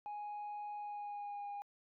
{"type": "tone with pitch glide", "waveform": "sine", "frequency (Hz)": [830.6, 813.5], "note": ["G#5", "G#5"], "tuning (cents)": [0, -36], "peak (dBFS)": -39, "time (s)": [0.06, 1.62], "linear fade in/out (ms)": 0, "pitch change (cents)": -36, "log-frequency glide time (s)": [0.76, 1.49], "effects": ["tanh soft clip ceiling -40 dBFS"]}